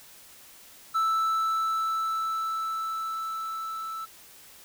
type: tone with level ramp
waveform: triangle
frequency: 1318.5 Hz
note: E6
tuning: in tune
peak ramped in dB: -20 to -31 dBFS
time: 0.94-4.06 s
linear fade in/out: 20 ms
effects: white hiss -51 dBFS RMS until 4.64 s